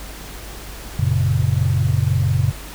sine chord, F# major, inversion none, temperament equal, 92.5 / 116.54 / 138.59 Hz, F#2 / A#2 / C#3, 0 / 0 / 0 cents, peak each -19 dBFS, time 0.99-2.52 s, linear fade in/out 5 ms, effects added 50 Hz sine -35 dBFS peak until 2.74 s + pink hiss -36 dBFS RMS until 2.74 s

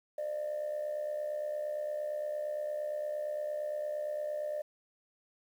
sine tone with amplitude modulation, 600 Hz, D5, 37 cents sharp, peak -29 dBFS, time 0.18-4.62 s, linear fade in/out 5 ms, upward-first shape sine, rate 68.7 Hz, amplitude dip 65%, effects tanh soft clip ceiling -29 dBFS + 10-bit

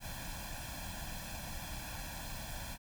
pink noise with comb filter, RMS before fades -43 dBFS, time 0-2.78 s, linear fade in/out 50 ms, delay 1.2 ms, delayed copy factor +0.85, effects none

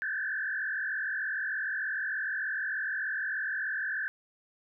sine tone with frequency modulation, 1635 Hz, G#6, 28 cents flat, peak -30 dBFS, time 0.02-4.08 s, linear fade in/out 0 ms, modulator 43.3 Hz, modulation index 2.9, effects none

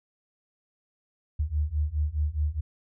sine beating tone pair, 73 / 77.8 Hz, D2 / D#2, -10 / 0 cents, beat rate 4.8 Hz, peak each -28 / -27 dBFS, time 1.39-2.61 s, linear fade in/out 10 ms, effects none

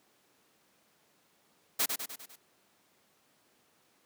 white noise with echo, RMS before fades -28 dBFS, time 1.79-1.86 s, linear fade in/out 10 ms, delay 100 ms, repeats 5, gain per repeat -5 dB, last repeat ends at 2.36 s, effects pink hiss -68 dBFS RMS until 4.05 s + high-pass 200 Hz 12 dB/octave

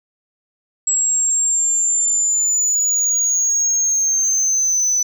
sine linear sweep, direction down, 7670 to 5990 Hz, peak -12 dBFS, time 0.87-5.03 s, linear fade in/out 5 ms, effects tanh soft clip ceiling -13 dBFS + 9-bit

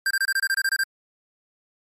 square tone bursts, 1582 Hz, G6, 15 cents sharp, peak -20 dBFS, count 11, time 0.06-0.836 s, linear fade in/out 2 ms, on 46 ms, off 27 ms, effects MP3 64 kbps

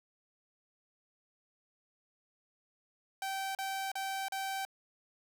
sawtooth tone bursts, 775 Hz, G5, 20 cents flat, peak -31 dBFS, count 4, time 3.22-4.651 s, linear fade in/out 2 ms, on 330 ms, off 37 ms, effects 12-bit

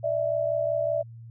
sine tone pair together, 590 / 655.3 Hz, D5 / E5, +8 / -10 cents, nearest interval major second, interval 182 cents, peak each -26 dBFS, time 0.03-1.03 s, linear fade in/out 20 ms, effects added 115 Hz sine -41 dBFS peak until 1.3 s

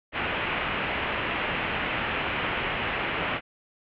white low-pass noise, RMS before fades -29 dBFS, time 0.12-3.41 s, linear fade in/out 50 ms, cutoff 2900 Hz, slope 48 dB/octave, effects none

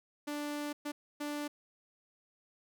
sawtooth tone bursts at uneven times, 293.7 Hz, D4, in tune, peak -32 dBFS, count 3, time 0.27-0.73 / 0.85-0.92 / 1.2-1.48 s, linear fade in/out 10 ms, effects none

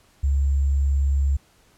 sine tone with sample-and-hold, 69.3 Hz, C#2, in tune, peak -17 dBFS, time 0.23-1.37 s, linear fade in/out 10 ms, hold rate 7350 Hz, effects pink hiss -58 dBFS RMS until 1.77 s + low-pass 12000 Hz 12 dB/octave

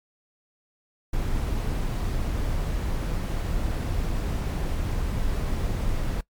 brown noise, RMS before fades -26 dBFS, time 1.13-6.21 s, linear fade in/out 5 ms, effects noise-tail reverb RT60 0.1 s tail -21 dB re dry + MP3 96 kbps

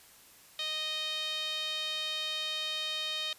sawtooth tone with band-pass filter, 620 Hz, D#5, 6 cents flat, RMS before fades -35 dBFS, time 0.59-3.33 s, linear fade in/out 2 ms, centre 3500 Hz, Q 5.4, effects white hiss -57 dBFS RMS until 3.38 s + resampled to 32000 Hz

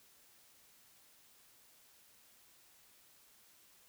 silence, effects white hiss -65 dBFS RMS until 3.88 s

